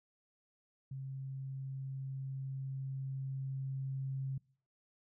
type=tone with level ramp; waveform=sine; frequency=134.3 Hz; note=C3; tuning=46 cents sharp; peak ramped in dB=-40 to -35 dBFS; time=0.91-4.38 s; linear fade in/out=5 ms; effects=noise-tail reverb RT60 0.5 s tail -25 dB re dry